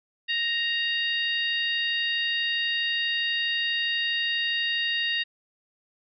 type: harmonic tone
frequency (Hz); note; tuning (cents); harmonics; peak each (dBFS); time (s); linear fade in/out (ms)
932.3; A#5; 0; 2 / 3 / 4 / 5; -28 / -28 / -30 / -38; 0.28-5.24; 20
effects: none